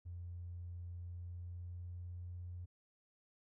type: tone with pitch glide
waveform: triangle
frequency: 87.31 to 88.43 Hz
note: F2 to F2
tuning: 0 to +22 cents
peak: -40 dBFS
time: 0.05-2.66 s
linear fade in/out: 20 ms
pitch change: +22 cents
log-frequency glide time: 0.92-2.4 s
effects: tanh soft clip ceiling -42 dBFS